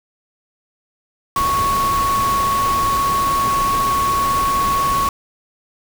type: tone in noise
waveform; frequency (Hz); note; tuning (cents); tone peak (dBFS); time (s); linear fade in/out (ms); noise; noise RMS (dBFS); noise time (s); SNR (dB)
sine; 1108.7; C#6; 0; -15; 1.36-5.09; 2; pink; -25; 1.36-5.09; +7
effects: none